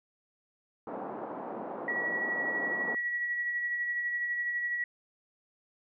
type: band-pass noise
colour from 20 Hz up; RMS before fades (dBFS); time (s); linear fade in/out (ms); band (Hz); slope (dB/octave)
white; -39; 0.87-2.95; 2; 200 to 920; 24
type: tone with tremolo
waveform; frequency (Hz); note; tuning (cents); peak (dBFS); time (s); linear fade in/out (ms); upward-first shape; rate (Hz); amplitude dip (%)
sine; 1928; B6; -42; -28; 1.88-4.84; 2; sine; 12; 35
effects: none